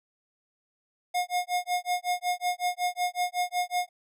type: tone with tremolo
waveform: square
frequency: 717 Hz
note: F5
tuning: 45 cents sharp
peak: -24 dBFS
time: 1.14-3.89 s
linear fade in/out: 10 ms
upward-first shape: sine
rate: 5.4 Hz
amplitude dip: 100%
effects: resampled to 32000 Hz